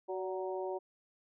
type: harmonic tone with a mistuned harmonic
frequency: 186.6 Hz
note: F#3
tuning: 15 cents sharp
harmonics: 2 / 3 / 4 / 5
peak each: -37 / -41 / -43 / -45 dBFS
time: 0.08-0.79 s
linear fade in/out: 20 ms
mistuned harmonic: 3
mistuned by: +39 cents
effects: none